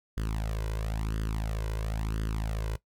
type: tone with flanger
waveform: sawtooth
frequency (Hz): 54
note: A1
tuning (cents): -32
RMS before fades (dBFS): -31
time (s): 0.17-2.76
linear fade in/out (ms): 5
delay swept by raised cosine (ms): 0.62 to 2.02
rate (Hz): 0.98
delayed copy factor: +0.8
effects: noise-tail reverb RT60 0.1 s tail -18 dB re dry + MP3 96 kbps